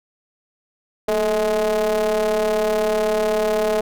square ring-modulated tone, 103.8 Hz, G#2, in tune, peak -15 dBFS, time 1.08-3.81 s, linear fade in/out 5 ms, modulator 537 Hz, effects none

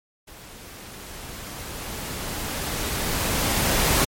pink noise with level ramp, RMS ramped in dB -44 to -19 dBFS, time 0.27-4.05 s, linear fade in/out 10 ms, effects MP3 64 kbps

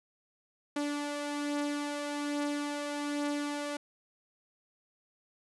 sawtooth beating tone pair, 290 / 291.2 Hz, D4 / D4, -22 / -15 cents, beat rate 1.2 Hz, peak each -36 / -29 dBFS, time 0.76-3.77 s, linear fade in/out 5 ms, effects resampled to 24000 Hz

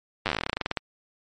slowing click train, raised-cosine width 0.3 ms, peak -9 dBFS, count 20, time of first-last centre 0.26-0.772 s, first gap 9 ms, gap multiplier 1.11, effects MP3 48 kbps

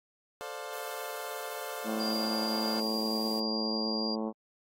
25% pulse chord, D minor seventh, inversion second, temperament equal with one note detuned, 440 / 523.3 / 587.3 / 707.8 Hz, A4 / C5 / D5 / F5, 0 / 0 / 0 / +23 cents, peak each -40 dBFS, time 0.41-2.8 s, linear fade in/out 0 ms
blue noise, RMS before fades -47 dBFS, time 0.73-3.4 s, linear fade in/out 5 ms
harmonic tone, 109.9 Hz, A2, 2 cents flat, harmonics 2 / 3 / 4 / 5 / 6 / 7 / 8 / 9 / 10, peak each -33 / -39 / -39 / -40 / -46 / -45 / -45 / -49 / -48 dBFS, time 1.84-4.33 s, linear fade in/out 50 ms
sine tone, 4782 Hz, D8, 30 cents sharp, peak -33 dBFS, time 1.99-4.16 s, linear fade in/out 20 ms
effects AAC 48 kbps

